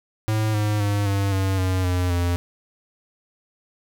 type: tone with pitch steps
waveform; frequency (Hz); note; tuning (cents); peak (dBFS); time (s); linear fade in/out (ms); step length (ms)
square; 108.7 / 105.36 / 102.13 / 98.99 / 95.95 / 93 / 90.15 / 87.38; A2 / G#2 / G#2 / G2 / G2 / F#2 / F#2 / F2; -21 / +25 / -29 / +17 / -37 / +9 / -45 / +1; -20; 0.28-2.36; 0; 260
effects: none